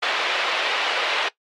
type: band-pass noise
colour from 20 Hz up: white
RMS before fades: -23 dBFS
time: 0.02-1.29 s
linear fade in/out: 10 ms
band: 430 to 3400 Hz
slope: 24 dB/octave
effects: noise-tail reverb RT60 0.1 s tail -18 dB re dry + MP3 64 kbps